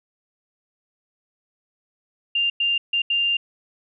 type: tone bursts at uneven times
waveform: sine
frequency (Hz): 2794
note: F7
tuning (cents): 0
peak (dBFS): -18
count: 4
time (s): 2.35-2.5 / 2.6-2.78 / 2.93-3.02 / 3.1-3.37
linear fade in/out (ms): 5
effects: none